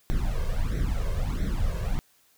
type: noise with flanger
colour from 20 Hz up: brown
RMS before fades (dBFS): -26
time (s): 0.1-1.99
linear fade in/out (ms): 0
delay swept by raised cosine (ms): 0.51 to 1.91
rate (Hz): 1.5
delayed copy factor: +0.85
effects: white hiss -63 dBFS RMS until 2.37 s